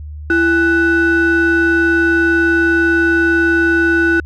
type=ring-modulated tone; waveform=triangle; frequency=576 Hz; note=D5; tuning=34 cents flat; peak=-5 dBFS; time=0.3-4.2 s; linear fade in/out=2 ms; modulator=911 Hz; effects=added 75 Hz sine -26 dBFS peak until 4.25 s